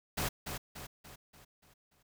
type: noise with echo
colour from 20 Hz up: pink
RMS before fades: -34 dBFS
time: 0.17-0.29 s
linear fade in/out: 10 ms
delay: 290 ms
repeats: 6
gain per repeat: -6 dB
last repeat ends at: 2.03 s
effects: none